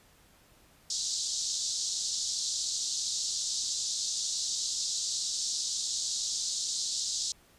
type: band-pass noise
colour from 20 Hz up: white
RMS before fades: -33 dBFS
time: 0.9-7.32 s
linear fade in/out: 2 ms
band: 3800 to 7500 Hz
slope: 48 dB/octave
effects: pink hiss -61 dBFS RMS until 7.58 s + resampled to 32000 Hz